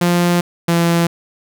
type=tone pair in turn; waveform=sawtooth; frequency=174.61 / 169.54 Hz; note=F3 / E3; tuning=0 / +49 cents; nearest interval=minor second; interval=51 cents; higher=first; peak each=-8 dBFS; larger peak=neither; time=0.01-0.41 / 0.68-1.07 s; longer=first; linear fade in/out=5 ms; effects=none